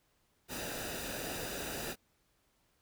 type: noise with comb filter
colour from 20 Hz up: pink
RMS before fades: -40 dBFS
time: 0.48-1.96 s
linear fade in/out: 50 ms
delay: 0.92 ms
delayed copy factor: -0.6
effects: pink hiss -74 dBFS RMS until 2.81 s